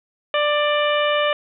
harmonic tone with a mistuned harmonic, 591 Hz, D5, 11 cents sharp, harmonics 1 / 2 / 3 / 4 / 5 / 6, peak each -19 / -23 / -26 / -27 / -26 / -33 dBFS, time 0.34-1.33 s, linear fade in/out 2 ms, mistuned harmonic 6, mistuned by +17 cents, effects none

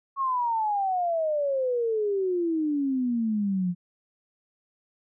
sine exponential sweep, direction down, 1106 to 173.2 Hz, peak -23 dBFS, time 0.16-3.75 s, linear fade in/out 50 ms, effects none

